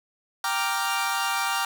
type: chord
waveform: sawtooth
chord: G minor seventh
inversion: none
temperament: equal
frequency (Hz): 784 / 932.3 / 1174.7 / 1396.9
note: G5 / Bb5 / D6 / F6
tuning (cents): 0 / 0 / 0 / 0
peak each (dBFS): -26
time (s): 0.44-1.65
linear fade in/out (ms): 2
effects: none